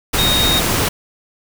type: tone in noise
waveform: sine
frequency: 3729 Hz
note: A#7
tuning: in tune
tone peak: -15 dBFS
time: 0.18-0.6 s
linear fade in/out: 10 ms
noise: pink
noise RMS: -17 dBFS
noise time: 0.13-0.89 s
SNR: -1 dB
effects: none